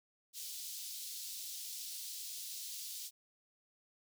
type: high-pass noise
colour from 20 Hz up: pink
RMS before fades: -45 dBFS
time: 0.33-3.11 s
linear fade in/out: 50 ms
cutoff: 3800 Hz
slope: 24 dB/octave
effects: none